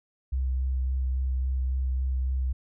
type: tone with vibrato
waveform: sine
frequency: 64.8 Hz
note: C2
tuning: 16 cents flat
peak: -24 dBFS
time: 0.32-2.53 s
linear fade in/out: 10 ms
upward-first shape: sine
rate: 3.6 Hz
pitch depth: 16 cents each way
effects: none